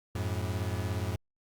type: beating tone pair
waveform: 40% pulse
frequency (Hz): 90.2 / 107.2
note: F#2 / A2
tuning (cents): -44 / -45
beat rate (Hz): 17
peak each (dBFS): -32 / -33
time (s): 0.15-1.16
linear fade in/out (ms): 5
effects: Opus 48 kbps